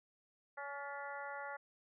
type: harmonic tone with a mistuned harmonic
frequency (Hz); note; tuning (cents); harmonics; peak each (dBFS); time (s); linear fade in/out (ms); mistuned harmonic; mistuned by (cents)
282.3; C#4; +32; 2 / 3 / 4 / 5 / 6 / 7; -49 / -47 / -52 / -48 / -52 / -53; 0.57-1.57; 10; 6; +44
effects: none